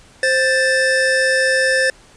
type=tone pair together; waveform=square; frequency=524 / 1762.5 Hz; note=C5 / A6; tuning=+2 / +2 cents; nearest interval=octave + major sixth; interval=2100 cents; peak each=-18 / -16 dBFS; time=0.23-1.9 s; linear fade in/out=2 ms; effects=pink hiss -47 dBFS RMS until 2.16 s + resampled to 22050 Hz